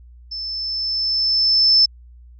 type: tone with level ramp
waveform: sine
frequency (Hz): 5274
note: E8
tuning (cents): 0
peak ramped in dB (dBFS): -26 to -9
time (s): 0.31-1.86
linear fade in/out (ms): 10
effects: added 60 Hz sine -41 dBFS peak until 2.39 s